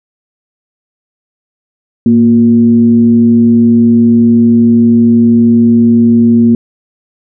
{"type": "tone with frequency modulation", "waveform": "sine", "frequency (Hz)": 233.1, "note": "A#3", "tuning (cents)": 0, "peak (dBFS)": -3, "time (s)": [2.06, 6.55], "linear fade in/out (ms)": 2, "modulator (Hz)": 127, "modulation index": 0.4, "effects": []}